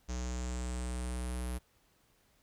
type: tone with low-pass filter sweep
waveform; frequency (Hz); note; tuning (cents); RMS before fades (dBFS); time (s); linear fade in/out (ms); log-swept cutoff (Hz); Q
square; 61.8; B1; +2; -37; 0.08-1.59; 20; 6400 to 11000; 5.9
effects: pink hiss -70 dBFS RMS until 2.42 s